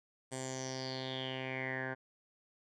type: tone with low-pass filter sweep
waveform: 10% pulse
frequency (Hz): 130.81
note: C3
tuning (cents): 0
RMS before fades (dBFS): -40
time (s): 0.31-1.95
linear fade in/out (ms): 20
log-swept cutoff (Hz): 8400 to 1500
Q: 7.3
effects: none